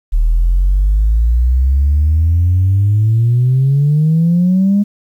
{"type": "exponential sweep", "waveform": "sine", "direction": "up", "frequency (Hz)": [37.92, 206.7], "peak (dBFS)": -7, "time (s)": [0.12, 4.84], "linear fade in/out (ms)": 20, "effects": ["tanh soft clip ceiling -5 dBFS", "8-bit"]}